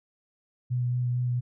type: tone with vibrato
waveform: sine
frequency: 123.47 Hz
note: B2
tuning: in tune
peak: -24 dBFS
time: 0.7-1.41 s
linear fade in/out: 20 ms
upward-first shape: sine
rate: 4.4 Hz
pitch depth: 13 cents each way
effects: none